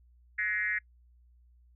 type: tone with frequency modulation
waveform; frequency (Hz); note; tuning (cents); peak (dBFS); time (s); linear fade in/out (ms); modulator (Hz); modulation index
sine; 1893; A#6; +26; -28; 0.38-0.79; 10; 203; 1.3
effects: noise-tail reverb RT60 0.1 s tail -26 dB re dry + added 60 Hz sine -58 dBFS peak until 1.75 s